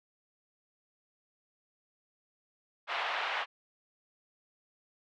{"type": "band-pass noise", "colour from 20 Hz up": "pink", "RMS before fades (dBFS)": -34, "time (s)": [2.87, 3.46], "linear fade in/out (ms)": 50, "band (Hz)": [700, 3200], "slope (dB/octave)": 24, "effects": []}